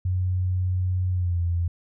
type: tone with pitch glide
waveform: sine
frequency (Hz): 91.7 to 86.05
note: F#2 to F2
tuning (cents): -15 to -25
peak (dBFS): -21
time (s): 0.05-1.68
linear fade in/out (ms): 5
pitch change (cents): -110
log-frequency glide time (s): 1.11-1.4
effects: none